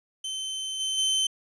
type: tone with level steps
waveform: sawtooth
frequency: 3083 Hz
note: G7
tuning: 29 cents flat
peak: -27 / -23 / -19 dBFS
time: 0.24-1.27 s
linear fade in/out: 5 ms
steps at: 0.79 / 0.97 s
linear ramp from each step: 20 ms
effects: resampled to 22050 Hz